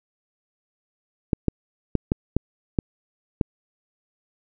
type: clicks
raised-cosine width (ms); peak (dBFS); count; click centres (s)
3; -6; 7; 1.332 / 1.483 / 1.953 / 2.119 / 2.366 / 2.788 / 3.412
effects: none